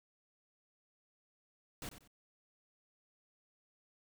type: noise with echo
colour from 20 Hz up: pink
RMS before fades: -44 dBFS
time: 1.82-1.89 s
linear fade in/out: 2 ms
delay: 93 ms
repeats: 2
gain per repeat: -11 dB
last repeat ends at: 2.076 s
effects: none